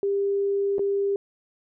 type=tone with dropouts; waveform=sine; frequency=398.6 Hz; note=G4; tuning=29 cents sharp; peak=-21 dBFS; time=0.03-1.16 s; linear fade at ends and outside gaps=1 ms; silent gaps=0.783-0.793 s; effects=none